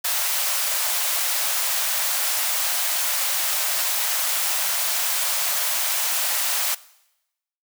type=high-pass noise; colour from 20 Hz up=white; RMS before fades=-23 dBFS; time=0.04-6.75 s; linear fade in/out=10 ms; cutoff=560 Hz; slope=48 dB/octave; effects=noise-tail reverb RT60 0.9 s tail -20 dB re dry